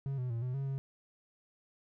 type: tone with pitch steps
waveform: triangle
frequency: 137.2 / 125.7 / 115.9 / 126.2 / 137.1 / 135.8 Hz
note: C#3 / B2 / A#2 / B2 / C#3 / C#3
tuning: -17 / +31 / -10 / +38 / -19 / -35 cents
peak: -31 dBFS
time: 0.06-0.78 s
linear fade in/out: 0 ms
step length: 120 ms
effects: none